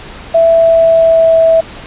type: tone with pitch glide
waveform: sine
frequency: 662 to 653.6 Hz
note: E5 to E5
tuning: +7 to -15 cents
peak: -4 dBFS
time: 0.34-1.61 s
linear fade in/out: 10 ms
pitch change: -22 cents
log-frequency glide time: 0.49-1.32 s
effects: pink hiss -30 dBFS RMS until 1.86 s + resampled to 8000 Hz

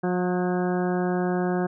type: harmonic tone with a mistuned harmonic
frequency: 180 Hz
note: F#3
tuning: 47 cents flat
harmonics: 1 / 2 / 3 / 4 / 5 / 6 / 7 / 8 / 9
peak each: -25 / -26 / -34 / -31 / -39 / -41 / -41 / -40 / -39 dBFS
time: 0.03-1.67 s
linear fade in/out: 10 ms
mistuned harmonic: 8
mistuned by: +41 cents
effects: none

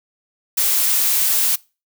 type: noise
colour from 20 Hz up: blue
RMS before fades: -17 dBFS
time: 0.57-1.56 s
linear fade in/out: 10 ms
effects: noise-tail reverb RT60 0.3 s tail -23 dB re dry

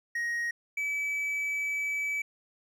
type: tone pair in turn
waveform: triangle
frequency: 1880 / 2296 Hz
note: A#6 / D7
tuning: +14 / -40 cents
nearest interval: minor third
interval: 346 cents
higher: second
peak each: -27 dBFS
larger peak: neither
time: 0.15-0.51 / 0.77-2.22 s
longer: second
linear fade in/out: 5 ms
effects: none

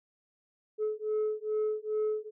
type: beating tone pair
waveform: sine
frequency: 427.9 / 430.3 Hz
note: A4 / A4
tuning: -48 / -39 cents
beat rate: 2.4 Hz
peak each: -30 dBFS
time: 0.78-2.31 s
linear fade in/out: 50 ms
effects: tanh soft clip ceiling -25 dBFS

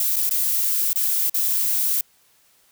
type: noise with dropouts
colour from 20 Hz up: violet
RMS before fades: -21 dBFS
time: 0-2.01 s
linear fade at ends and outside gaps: 2 ms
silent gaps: 0.16-0.165 / 0.294-0.309 / 0.931-0.958 / 1.297-1.343 s
effects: white hiss -59 dBFS RMS until 2.71 s

